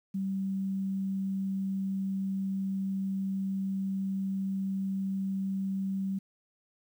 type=tone; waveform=sine; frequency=193.3 Hz; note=G3; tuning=24 cents flat; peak=-29 dBFS; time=0.14-6.19 s; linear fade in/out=10 ms; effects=10-bit